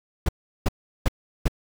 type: noise bursts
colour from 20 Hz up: brown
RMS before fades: -19 dBFS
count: 4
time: 0.26-1.482 s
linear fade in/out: 5 ms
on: 28 ms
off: 370 ms
effects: none